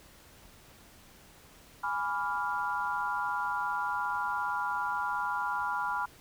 sine chord, G# diminished seventh, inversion none, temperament equal with one note detuned, 830.6 / 987.8 / 1162.5 / 1396.9 Hz, G#5 / B5 / D6 / F6, 0 / 0 / -18 / 0 cents, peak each -36 / -33 / -39 / -34 dBFS, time 1.83-6.06 s, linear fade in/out 10 ms, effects pink hiss -56 dBFS RMS until 6.2 s

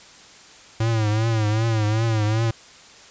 square tone with vibrato, 110 Hz, A2, in tune, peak -19 dBFS, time 0.8-2.51 s, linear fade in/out 5 ms, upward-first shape triangle, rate 2.6 Hz, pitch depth 96 cents each way, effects white hiss -46 dBFS RMS until 3.1 s + resampled to 16000 Hz

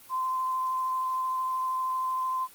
sine tone with vibrato, 1034 Hz, C6, 21 cents flat, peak -26 dBFS, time 0.09-2.48 s, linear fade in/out 50 ms, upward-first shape triangle, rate 13 Hz, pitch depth 12 cents each way, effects white hiss -52 dBFS RMS until 2.54 s + Opus 24 kbps

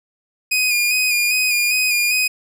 sawtooth tone with vibrato, 2464 Hz, D#7, 17 cents flat, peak -12 dBFS, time 0.51-2.28 s, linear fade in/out 10 ms, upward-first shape square, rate 2.5 Hz, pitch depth 29 cents each way, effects none

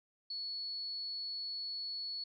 sine tone, 4400 Hz, C#8, 14 cents flat, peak -38 dBFS, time 0.3-2.24 s, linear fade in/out 5 ms, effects none

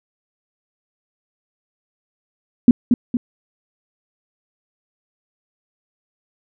sine tone with echo, 241.8 Hz, B3, 36 cents flat, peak -3 dBFS, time 2.68-2.71 s, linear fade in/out 2 ms, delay 230 ms, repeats 2, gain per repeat -6 dB, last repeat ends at 3.17 s, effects none

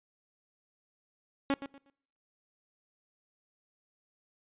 sawtooth tone with echo, 277.2 Hz, C#4, in tune, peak -22 dBFS, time 1.5-1.54 s, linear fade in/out 0 ms, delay 120 ms, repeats 3, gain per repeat -12 dB, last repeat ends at 1.9 s, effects noise-tail reverb RT60 0.7 s tail -25 dB re dry + resampled to 8000 Hz

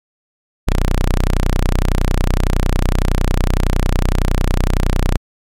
sawtooth tone, 30.87 Hz, B0, in tune, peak -8 dBFS, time 0.67-5.17 s, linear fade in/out 10 ms, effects MP3 96 kbps

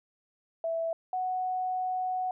sine tone pair in turn, 659.3 / 740 Hz, E5 / F#5, 0 / 0 cents, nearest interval major second, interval 200 cents, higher second, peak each -28 dBFS, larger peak neither, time 0.64-0.93 / 1.13-2.31 s, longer second, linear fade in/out 2 ms, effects none

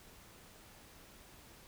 silence, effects pink hiss -58 dBFS RMS until 1.67 s

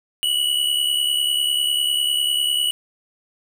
square tone pair together, 2919 / 2989 Hz, F#7 / F#7, -24 / +17 cents, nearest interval unison, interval 41 cents, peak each -20 / -24 dBFS, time 0.23-2.71 s, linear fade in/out 0 ms, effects none

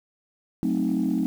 sine chord, F# diminished seventh, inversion none, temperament equal, 185 / 220 / 261.6 / 311.1 Hz, F#3 / A3 / C4 / Eb4, 0 / 0 / 0 / 0 cents, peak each -27 / -26 / -25 / -26 dBFS, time 0.63-1.26 s, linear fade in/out 0 ms, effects tanh soft clip ceiling -15 dBFS + 8-bit

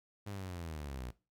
sawtooth linear sweep, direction down, 103.83 to 58.27 Hz, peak -37 dBFS, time 0.26-1.11 s, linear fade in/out 10 ms, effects noise-tail reverb RT60 0.3 s tail -19 dB re dry

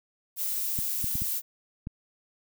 violet noise, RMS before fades -30 dBFS, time 0.36-1.42 s, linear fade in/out 50 ms
clicks, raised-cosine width 5 ms, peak -22 dBFS, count 5, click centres 0.789 / 1.043 / 1.155 / 1.22 / 1.871 s
effects none

